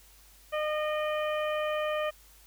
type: harmonic tone with a mistuned harmonic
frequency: 609 Hz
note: D#5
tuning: 37 cents flat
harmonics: 1 / 2 / 3 / 4 / 5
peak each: -29 / -35 / -39 / -41 / -43 dBFS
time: 0.52-2.11 s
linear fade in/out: 20 ms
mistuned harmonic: 3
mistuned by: +21 cents
effects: added 50 Hz sine -58 dBFS peak until 2.46 s + white hiss -58 dBFS RMS until 2.46 s